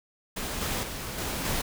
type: noise with level steps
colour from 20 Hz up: pink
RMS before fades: -33 / -30 / -36 / -32 / -29 dBFS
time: 0.36-1.62 s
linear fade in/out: 10 ms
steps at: 0.61 / 0.83 / 1.18 / 1.45 s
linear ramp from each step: 2 ms
effects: none